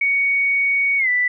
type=tone with pitch glide; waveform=sine; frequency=2235 to 1979.7 Hz; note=C#7 to B6; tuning=+14 to +4 cents; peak=-15 dBFS; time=0.01-1.28 s; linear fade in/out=5 ms; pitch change=-210 cents; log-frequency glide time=0.98-1.09 s; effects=none